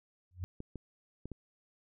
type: tone with exponential growth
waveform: sine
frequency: 90 Hz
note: F#2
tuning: 47 cents flat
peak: -31 dBFS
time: 0.31-0.44 s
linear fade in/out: 0 ms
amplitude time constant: 28 ms
type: clicks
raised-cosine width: 3 ms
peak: -29 dBFS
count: 4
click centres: 0.604 / 0.757 / 1.256 / 1.317 s
effects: none